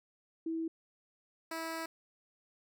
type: tone pair in turn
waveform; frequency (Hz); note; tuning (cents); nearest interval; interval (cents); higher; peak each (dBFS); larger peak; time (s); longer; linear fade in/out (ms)
sine / 10% pulse; 326 / 326; E4 / E4; -19 / -19; unison; 0; neither; -33 / -29; second; 0.46-0.68 / 1.51-1.86; second; 5
effects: none